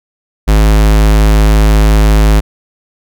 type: tone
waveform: square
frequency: 52.8 Hz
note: G#1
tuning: 29 cents sharp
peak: -5 dBFS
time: 0.47-2.41 s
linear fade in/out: 20 ms
effects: none